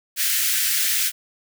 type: high-pass noise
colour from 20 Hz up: white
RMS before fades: -21 dBFS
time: 0.16-1.12 s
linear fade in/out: 50 ms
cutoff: 1500 Hz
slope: 48 dB/octave
effects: none